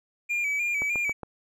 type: tone with vibrato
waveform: triangle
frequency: 2346 Hz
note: D7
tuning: 2 cents flat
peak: -23 dBFS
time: 0.29-1.13 s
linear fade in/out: 20 ms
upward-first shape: square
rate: 3.3 Hz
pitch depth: 44 cents each way
type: click train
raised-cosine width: 1 ms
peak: -21 dBFS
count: 4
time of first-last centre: 0.82-1.233 s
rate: 7.27 Hz
effects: none